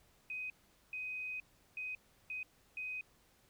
sine tone bursts at uneven times, 2509 Hz, D#7, 14 cents sharp, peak -39 dBFS, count 5, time 0.3-0.5 / 0.93-1.4 / 1.77-1.95 / 2.3-2.43 / 2.77-3.01 s, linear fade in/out 2 ms, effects pink hiss -69 dBFS RMS until 3.49 s

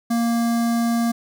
square tone with notch filter, 233.1 Hz, A#3, in tune, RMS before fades -20 dBFS, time 0.1-1.12 s, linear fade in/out 10 ms, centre 2700 Hz, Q 1.1, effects none

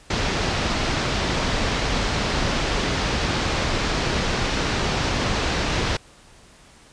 pink low-pass noise, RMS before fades -23 dBFS, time 0.1-5.97 s, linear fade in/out 5 ms, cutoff 5700 Hz, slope 24 dB/octave, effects pink hiss -50 dBFS RMS until 6.92 s + resampled to 22050 Hz

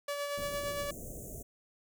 sawtooth tone with tremolo, 574 Hz, D5, 40 cents flat, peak -29 dBFS, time 0.08-0.91 s, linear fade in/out 5 ms, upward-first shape sine, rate 8.7 Hz, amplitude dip 35%
pink band-stop noise, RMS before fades -44 dBFS, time 0.37-1.43 s, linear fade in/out 10 ms, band 680 to 6200 Hz, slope 96 dB/octave
effects none

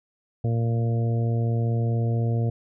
harmonic tone with a mistuned harmonic, 115.6 Hz, A#2, 14 cents flat, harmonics 1 / 2 / 3 / 4 / 5 / 6, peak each -21 / -32 / -37 / -34 / -40 / -39 dBFS, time 0.44-2.5 s, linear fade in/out 5 ms, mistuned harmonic 1, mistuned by +15 cents, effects none

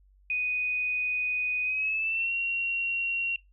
sine tone with pitch glide, 2488 to 2745 Hz, D#7 to F7, -1 to -31 cents, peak -26 dBFS, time 0.3-3.36 s, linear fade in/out 2 ms, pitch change +170 cents, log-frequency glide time 1.63-2.33 s, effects noise-tail reverb RT60 0.2 s tail -21 dB re dry + added 48 Hz sine -57 dBFS peak until 3.52 s

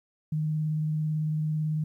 sine tone with vibrato, 154.4 Hz, D#3, 13 cents flat, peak -25 dBFS, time 0.32-1.84 s, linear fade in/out 5 ms, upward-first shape square, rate 18 Hz, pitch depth 12 cents each way, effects 11-bit

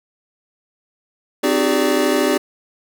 square tone cluster, 260.1 / 306.2 / 374.2 / 407.3 / 582 Hz, C4 / D#4 / F#4 / G#4 / D5, -10 / -28 / +20 / -34 / -16 cents, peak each -22 dBFS, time 1.43-2.38 s, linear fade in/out 10 ms, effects none

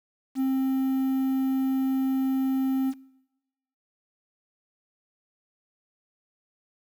triangle tone with quantisation, 264.8 Hz, C4, 21 cents sharp, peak -20 dBFS, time 0.35-2.94 s, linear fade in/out 50 ms, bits 8, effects noise-tail reverb RT60 1.0 s tail -23 dB re dry

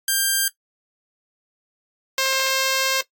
5% pulse tone pair in turn, 1588 / 530.9 Hz, G6 / C5, +22 / +25 cents, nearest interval octave + perfect fifth, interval 1897 cents, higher first, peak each -7 dBFS, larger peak neither, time 0.08-0.48 / 2.18-3.01 s, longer second, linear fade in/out 2 ms, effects noise-tail reverb RT60 0.1 s tail -18 dB re dry + AAC 64 kbps

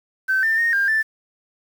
sine tone with pitch steps, 1540 / 1793 / 1852 / 1600 / 1764 Hz, G6 / A6 / A#6 / G6 / A6, -31 / +32 / -12 / +35 / +4 cents, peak -15 dBFS, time 0.28-1.03 s, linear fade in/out 20 ms, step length 150 ms, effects tanh soft clip ceiling -12 dBFS + 7-bit

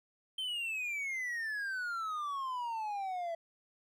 triangle exponential sweep, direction down, 3136 to 659.3 Hz, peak -33 dBFS, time 0.38-3.35 s, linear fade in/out 5 ms, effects none

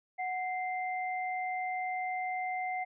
sine tone pair together, 740 / 2086 Hz, F#5 / C7, 0 / -6 cents, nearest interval octave + tritone, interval 1794 cents, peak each -33 / -38 dBFS, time 0.18-2.85 s, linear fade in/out 20 ms, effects none

